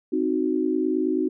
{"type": "chord", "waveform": "sine", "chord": "C diminished", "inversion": "none", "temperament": "equal", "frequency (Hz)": [261.6, 311.1, 370], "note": ["C4", "Eb4", "Gb4"], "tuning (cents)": [0, 0, 0], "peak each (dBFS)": [-26, -24, -25], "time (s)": [0.12, 1.29], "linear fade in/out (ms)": 10, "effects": []}